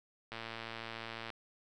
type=click train; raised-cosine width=0.3 ms; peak=-26 dBFS; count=113; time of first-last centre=0.32-1.302 s; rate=114 Hz; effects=none